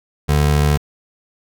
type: tone pair together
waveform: square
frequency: 73.42 / 146.84 Hz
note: D2 / D3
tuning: 0 / 0 cents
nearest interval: octave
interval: 1200 cents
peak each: -16 dBFS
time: 0.28-0.78 s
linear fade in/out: 20 ms
effects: none